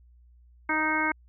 harmonic tone, 311.1 Hz, D#4, in tune, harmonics 1 / 2 / 3 / 4 / 5 / 6 / 7, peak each -31 / -38 / -30 / -33 / -29 / -37 / -29 dBFS, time 0.69-1.12 s, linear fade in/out 5 ms, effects added 60 Hz sine -53 dBFS peak until 1.28 s

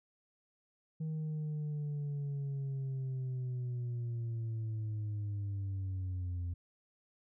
sine linear sweep, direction down, 158.4 to 86.5 Hz, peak -32 dBFS, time 1-6.54 s, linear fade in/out 10 ms, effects tanh soft clip ceiling -34 dBFS

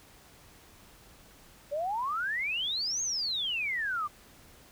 sine exponential two-way sweep, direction up then down, 556 to 6600 to 1155 Hz, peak -29 dBFS, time 1.71-4.08 s, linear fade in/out 20 ms, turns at 3.02 s, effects pink hiss -56 dBFS RMS until 4.71 s

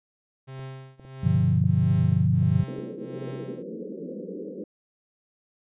45% pulse tone with tremolo, 132.6 Hz, C3, 23 cents sharp, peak -34 dBFS, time 0.47-3.64 s, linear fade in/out 20 ms, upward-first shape triangle, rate 1.5 Hz, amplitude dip 95%
clicks, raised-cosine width 2 ms, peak -33 dBFS, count 10, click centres 0.594 / 0.997 / 1.05 / 1.639 / 1.937 / 2.119 / 2.428 / 2.561 / 2.605 / 2.785 s
sine chord, G dominant seventh, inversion none, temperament equal, 98 / 123.47 / 146.83 / 174.61 Hz, G2 / B2 / D3 / F3, 0 / 0 / 0 / 0 cents, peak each -24 dBFS, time 1.23-2.64 s, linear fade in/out 10 ms
white band-pass noise, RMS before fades -36 dBFS, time 2.68-4.64 s, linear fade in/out 2 ms, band 170 to 520 Hz, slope 96 dB/octave
effects resampled to 8000 Hz

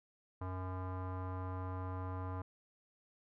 square tone with low-pass filter, 92.5 Hz, F#2, in tune, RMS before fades -41 dBFS, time 0.41-2.42 s, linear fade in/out 5 ms, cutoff 1100 Hz, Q 3.5, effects none

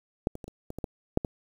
clicks, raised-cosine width 2 ms, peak -11 / -25 / -27 / -29 / -24 / -23 / -17 / -8 / -17 dBFS, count 9, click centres 0.271 / 0.354 / 0.442 / 0.48 / 0.704 / 0.786 / 0.842 / 1.174 / 1.248 s, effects 8-bit

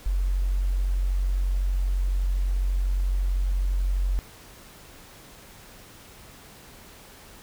sine tone, 45.97 Hz, F#1, 10 cents flat, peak -21 dBFS, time 0.06-4.19 s, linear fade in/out 0 ms, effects pink hiss -48 dBFS RMS until 7.42 s

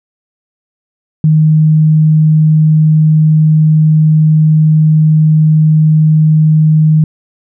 sine tone, 155.56 Hz, D#3, in tune, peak -4 dBFS, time 1.24-7.04 s, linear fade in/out 2 ms, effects none

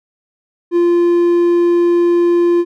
triangle tone, 346.4 Hz, F4, 14 cents flat, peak -7 dBFS, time 0.71-2.65 s, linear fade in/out 50 ms, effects none

